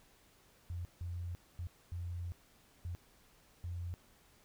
sine tone bursts at uneven times, 87.31 Hz, F2, in tune, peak -38 dBFS, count 6, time 0.7-0.85 / 1.01-1.35 / 1.59-1.67 / 1.92-2.32 / 2.85-2.95 / 3.64-3.94 s, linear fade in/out 0 ms, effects pink hiss -66 dBFS RMS until 4.44 s

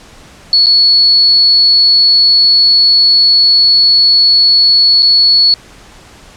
sine tone with dropouts, 4400 Hz, C#8, 14 cents flat, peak -4 dBFS, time 0.53-5.54 s, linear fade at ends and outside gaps 1 ms, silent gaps 0.66-0.667 / 5.023-5.028 s, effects pink hiss -38 dBFS RMS until 6.36 s + low-pass 8000 Hz 12 dB/octave

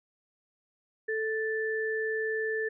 sine tone pair together, 439.3 / 1760 Hz, A4 / A6, -3 / 0 cents, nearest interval 2 octaves, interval 2403 cents, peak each -30 / -32 dBFS, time 1.08-2.69 s, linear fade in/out 10 ms, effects none

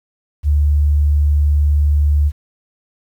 sine tone, 73.42 Hz, D2, in tune, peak -10 dBFS, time 0.43-2.32 s, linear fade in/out 50 ms, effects 8-bit

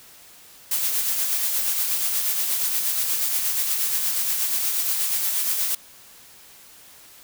blue noise with tremolo, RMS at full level -22 dBFS, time 0.71-5.75 s, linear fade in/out 5 ms, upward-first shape sine, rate 8.4 Hz, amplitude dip 35%, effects white hiss -48 dBFS RMS until 7.23 s

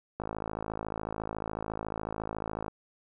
click train, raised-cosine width 1 ms, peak -20 dBFS, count 135, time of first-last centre 0.2-2.681 s, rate 54 Hz, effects none

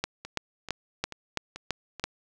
two click trains, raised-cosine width 0.2 ms, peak -10 / -21 dBFS, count 7 / 5, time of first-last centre 0.04-2.04 / 0.25-1.997 s, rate 3 / 2.29 Hz, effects none

